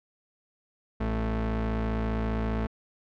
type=tone pair together; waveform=sawtooth; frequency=55 / 110 Hz; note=A1 / A2; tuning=0 / 0 cents; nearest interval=octave; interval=1200 cents; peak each=-24 dBFS; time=1-2.67 s; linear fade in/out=10 ms; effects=low-pass 2000 Hz 12 dB/octave